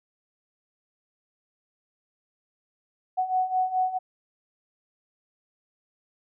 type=beating tone pair; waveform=sine; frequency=740 / 744.7 Hz; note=F#5 / F#5; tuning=0 / +11 cents; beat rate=4.7 Hz; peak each=-28 / -24 dBFS; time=3.17-3.99 s; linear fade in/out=20 ms; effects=none